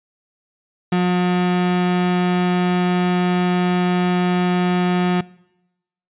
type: tone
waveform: 35% pulse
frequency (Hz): 179.4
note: F3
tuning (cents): +47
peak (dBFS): -13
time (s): 0.92-5.21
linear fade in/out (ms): 5
effects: noise-tail reverb RT60 0.9 s tail -23 dB re dry + resampled to 8000 Hz